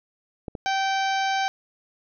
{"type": "clicks", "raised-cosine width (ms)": 2, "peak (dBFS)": -19, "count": 2, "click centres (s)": [0.482, 0.552]}
{"type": "harmonic tone", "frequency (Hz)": 776, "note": "G5", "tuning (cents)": -18, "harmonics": [1, 2, 3, 4, 5, 6, 7, 8], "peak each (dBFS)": [-23, -29, -33, -35, -37, -39, -40, -41], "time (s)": [0.66, 1.48], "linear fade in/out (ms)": 0}
{"effects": []}